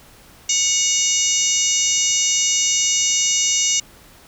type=harmonic tone with a mistuned harmonic; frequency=740 Hz; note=F#5; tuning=in tune; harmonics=3 / 4 / 5 / 6 / 7 / 8 / 9 / 10; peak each=-29 / -24 / -28 / -31 / -29 / -19 / -23 / -24 dBFS; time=0.49-3.8 s; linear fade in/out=5 ms; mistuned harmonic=4; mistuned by=-46 cents; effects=pink hiss -47 dBFS RMS until 4.27 s